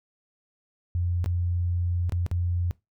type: tone with dropouts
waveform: sine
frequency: 87.7 Hz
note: F2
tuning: 8 cents sharp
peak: -23 dBFS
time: 0.95-2.71 s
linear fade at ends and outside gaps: 0 ms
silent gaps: 1.243-1.26 / 2.095-2.122 / 2.264-2.314 s
effects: noise-tail reverb RT60 0.2 s tail -21 dB re dry